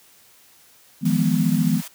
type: chord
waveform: sine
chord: F half-diminished seventh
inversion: third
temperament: equal with one note detuned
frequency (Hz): 159.48 / 174.61 / 207.7 / 246.9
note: Eb3 / F3 / Ab3 / Cb4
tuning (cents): +43 / 0 / 0 / 0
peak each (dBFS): -22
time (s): 1.01-1.82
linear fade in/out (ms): 50
type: high-pass noise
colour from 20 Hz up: white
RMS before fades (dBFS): -36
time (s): 1.05-1.88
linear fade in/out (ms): 5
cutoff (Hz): 580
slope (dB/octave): 48
effects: white hiss -53 dBFS RMS until 1.94 s + high-pass 60 Hz 12 dB/octave